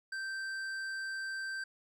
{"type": "tone with hard clipping", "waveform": "sine", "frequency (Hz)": 1562, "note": "G6", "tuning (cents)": -7, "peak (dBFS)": -38, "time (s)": [0.12, 1.64], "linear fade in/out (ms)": 5, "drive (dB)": 9, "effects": []}